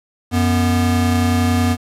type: tone pair together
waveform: square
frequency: 91.5 / 243.8 Hz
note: F#2 / B3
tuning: -19 / -22 cents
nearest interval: octave + perfect fourth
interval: 1697 cents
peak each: -17 dBFS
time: 0.31-1.77 s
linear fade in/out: 50 ms
effects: resampled to 32000 Hz + 7-bit